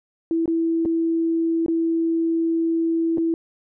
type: tone with dropouts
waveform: sine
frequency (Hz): 329.6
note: E4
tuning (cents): 0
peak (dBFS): -18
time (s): 0.31-3.34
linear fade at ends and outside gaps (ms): 1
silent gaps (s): 0.458-0.478 / 0.852-0.857 / 1.662-1.682 / 3.174-3.181
effects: none